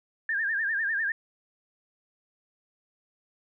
sine tone with vibrato, 1703 Hz, G#6, 43 cents sharp, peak -25 dBFS, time 0.29-1.12 s, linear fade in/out 2 ms, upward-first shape sine, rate 10 Hz, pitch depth 130 cents each way, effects none

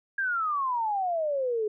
sine exponential sweep, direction down, 1628 to 415.3 Hz, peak -25 dBFS, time 0.18-1.68 s, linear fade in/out 5 ms, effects none

